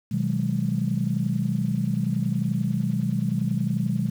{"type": "chord", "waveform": "sine", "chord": "G# minor seventh", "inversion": "first", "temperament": "just", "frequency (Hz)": [124.59, 155.74, 186.89, 207.7], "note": ["B2", "D#3", "F#3", "G#3"], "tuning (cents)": [16, 2, 18, 0], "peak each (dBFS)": [-27, -27, -27, -27], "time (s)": [0.11, 4.1], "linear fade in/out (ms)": 10, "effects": ["tanh soft clip ceiling -11 dBFS", "8-bit"]}